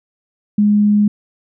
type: tone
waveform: sine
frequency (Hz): 207.7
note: G#3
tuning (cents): 0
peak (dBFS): -9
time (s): 0.58-1.08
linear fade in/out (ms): 5
effects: none